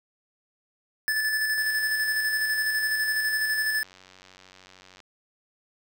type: tone with tremolo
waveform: square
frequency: 1742 Hz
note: A6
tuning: 18 cents flat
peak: -23 dBFS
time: 1.08-3.83 s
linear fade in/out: 0 ms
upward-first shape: square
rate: 12 Hz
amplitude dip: 30%
type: click train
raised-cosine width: 0.2 ms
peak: -32 dBFS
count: 320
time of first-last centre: 1.58-5.003 s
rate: 93.2 Hz
effects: none